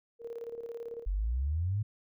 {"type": "tone with tremolo", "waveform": "sine", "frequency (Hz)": 466.7, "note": "A#4", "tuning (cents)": 2, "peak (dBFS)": -36, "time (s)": [0.19, 1.06], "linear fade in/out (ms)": 50, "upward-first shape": "square", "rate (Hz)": 18, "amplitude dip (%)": 60}
{"type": "exponential sweep", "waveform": "sine", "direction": "up", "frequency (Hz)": [44, 110], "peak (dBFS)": -28, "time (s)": [1.06, 1.83], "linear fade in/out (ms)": 10}
{"effects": []}